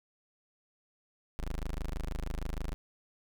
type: tone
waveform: 25% pulse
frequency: 26.31 Hz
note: G#0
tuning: 23 cents sharp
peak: -30 dBFS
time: 1.39-2.74 s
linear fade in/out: 0 ms
effects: none